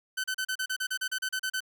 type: tone bursts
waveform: sawtooth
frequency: 1522 Hz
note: F#6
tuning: 48 cents sharp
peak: -25 dBFS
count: 14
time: 0.17-1.605 s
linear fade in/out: 10 ms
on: 70 ms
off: 35 ms
effects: none